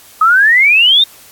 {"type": "exponential sweep", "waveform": "sine", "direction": "up", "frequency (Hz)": [1244.5, 3729], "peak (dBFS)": -5, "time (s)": [0.21, 1.04], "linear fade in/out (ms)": 5, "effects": ["white hiss -40 dBFS RMS until 1.31 s", "AAC 64 kbps"]}